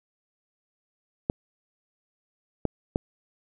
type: clicks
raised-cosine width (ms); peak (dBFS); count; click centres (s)
2; -10; 3; 1.299 / 2.653 / 2.959
effects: none